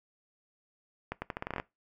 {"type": "accelerating click train", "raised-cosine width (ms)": 0.5, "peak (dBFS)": -19, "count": 11, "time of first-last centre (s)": [1.12, 1.599], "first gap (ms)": 100, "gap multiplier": 0.82, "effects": ["noise-tail reverb RT60 0.2 s tail -20 dB re dry"]}